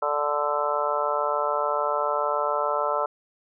harmonic tone, 146.83 Hz, D3, in tune, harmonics 3 / 4 / 5 / 6 / 7 / 8 / 9, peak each -32 / -27 / -33 / -31 / -29 / -37 / -28 dBFS, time 0.02-3.06 s, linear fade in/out 5 ms, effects none

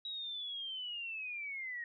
sine linear sweep, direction down, 3856 to 1860 Hz, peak -39 dBFS, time 0.05-1.84 s, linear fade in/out 2 ms, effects none

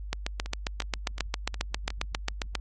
two click trains, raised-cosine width 0.2 ms, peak -20 / -11 dBFS, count 5 / 19, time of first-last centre 0.46-1.904 / 0.13-2.553 s, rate 2.77 / 7.43 Hz, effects added 50 Hz sine -35 dBFS peak until 2.6 s + AAC 32 kbps

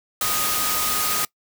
sine tone in noise, 1244.5 Hz, D#6, in tune, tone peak -28 dBFS, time 0.21-1.25 s, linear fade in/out 2 ms, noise white, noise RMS -23 dBFS, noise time 0.21-1.25 s, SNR -8 dB, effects noise-tail reverb RT60 0.1 s tail -23 dB re dry

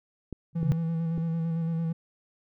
clicks, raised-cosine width 3 ms, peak -22 dBFS, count 3, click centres 0.327 / 0.63 / 1.179 s
sine tone with exponential growth, 139.9 Hz, C#3, 16 cents sharp, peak -16 dBFS, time 0.53-0.72 s, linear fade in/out 0 ms, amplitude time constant 40 ms
triangle tone with vibrato, 164.81 Hz, E3, in tune, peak -24 dBFS, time 0.55-1.93 s, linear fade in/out 10 ms, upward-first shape square, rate 8.9 Hz, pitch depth 22 cents each way
effects none

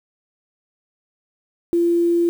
sine tone with quantisation, 342.4 Hz, F4, 34 cents flat, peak -14 dBFS, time 1.73-2.29 s, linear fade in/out 0 ms, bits 7, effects none

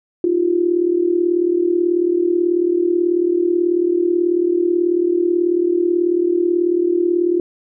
sine tone with amplitude modulation, 349.2 Hz, F4, in tune, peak -10 dBFS, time 0.24-7.4 s, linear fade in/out 2 ms, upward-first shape sine, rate 38.3 Hz, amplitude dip 75%, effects none

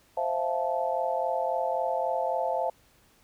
sine chord, F major seventh, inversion second, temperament just, 523.8 / 654.8 / 698.5 / 873.1 Hz, C5 / E5 / F5 / A5, +2 / -12 / 0 / -14 cents, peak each -31 dBFS, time 0.17-2.7 s, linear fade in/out 5 ms, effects pink hiss -62 dBFS RMS until 3.23 s

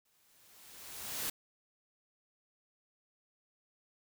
white noise with exponential growth, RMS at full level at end -35 dBFS, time 0.05-1.3 s, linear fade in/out 5 ms, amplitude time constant 270 ms, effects none

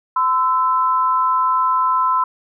sine tone pair together, 1021 / 1318.5 Hz, C6 / E6, -43 / 0 cents, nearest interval major third, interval 443 cents, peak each -15 / -19 dBFS, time 0.16-2.24 s, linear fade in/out 5 ms, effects none

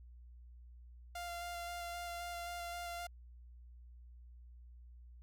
sawtooth tone with vibrato, 695 Hz, F5, 9 cents flat, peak -38 dBFS, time 1.15-3.07 s, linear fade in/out 5 ms, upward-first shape square, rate 3.8 Hz, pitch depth 10 cents each way, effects added 60 Hz sine -53 dBFS peak until 5.22 s

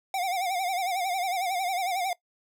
square tone with vibrato, 740 Hz, F#5, in tune, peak -27 dBFS, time 0.14-2.13 s, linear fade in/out 2 ms, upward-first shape sine, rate 11 Hz, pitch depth 100 cents each way, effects noise-tail reverb RT60 0.1 s tail -19 dB re dry

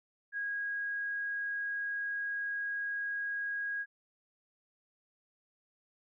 sine tone, 1643 Hz, G#6, 19 cents flat, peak -33 dBFS, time 0.32-3.86 s, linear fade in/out 50 ms, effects none

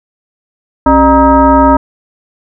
sine tone with frequency modulation, 606 Hz, D#5, 46 cents flat, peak -3 dBFS, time 0.86-1.77 s, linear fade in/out 5 ms, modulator 334 Hz, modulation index 1.7, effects none

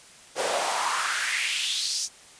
pink noise with high-pass filter sweep, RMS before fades -27 dBFS, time 0.35-2.09 s, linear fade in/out 50 ms, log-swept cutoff 460 to 6000 Hz, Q 3.7, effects white hiss -50 dBFS RMS until 2.39 s + resampled to 22050 Hz

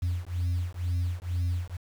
sine beating tone pair, 87 / 89.1 Hz, F2 / F2, -6 / +35 cents, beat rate 2.1 Hz, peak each -28 dBFS, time 0.02-1.77 s, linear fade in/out 10 ms, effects tanh soft clip ceiling -23 dBFS + 8-bit

